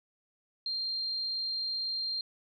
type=tone; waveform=sine; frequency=4186 Hz; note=C8; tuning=in tune; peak=-31 dBFS; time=0.66-2.21 s; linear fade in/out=2 ms; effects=none